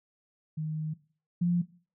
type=tone pair in turn; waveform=sine; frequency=155.56 / 174.61 Hz; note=D#3 / F3; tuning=0 / 0 cents; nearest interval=major second; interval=200 cents; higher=second; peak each=-30 / -23 dBFS; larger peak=second; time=0.57-0.94 / 1.41-1.62 s; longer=first; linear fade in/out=10 ms; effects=noise-tail reverb RT60 0.4 s tail -18 dB re dry